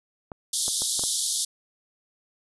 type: clicks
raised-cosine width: 1 ms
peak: -22 dBFS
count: 5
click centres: 0.318 / 0.681 / 0.82 / 0.994 / 1.037 s
type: band-pass noise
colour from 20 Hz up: white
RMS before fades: -27 dBFS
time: 0.53-1.45 s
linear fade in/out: 5 ms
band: 3300 to 11000 Hz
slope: 96 dB/octave
effects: none